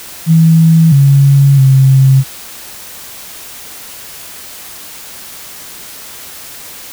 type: tone with pitch steps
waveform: sine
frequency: 162.7 / 139.1 / 133.8 Hz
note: E3 / C#3 / C3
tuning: -22 / +6 / +39 cents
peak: -3 dBFS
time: 0.26-2.24 s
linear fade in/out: 50 ms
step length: 660 ms
effects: white hiss -30 dBFS RMS until 6.92 s